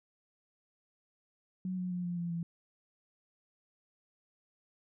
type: tone with pitch steps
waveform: sine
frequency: 185 / 181.61 / 178.29 / 175.02 / 171.82 / 168.67 Hz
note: F#3 / F#3 / F3 / F3 / F3 / E3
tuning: 0 / -32 / +36 / +4 / -28 / +40 cents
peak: -33 dBFS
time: 1.65-2.43 s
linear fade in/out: 2 ms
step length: 130 ms
effects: none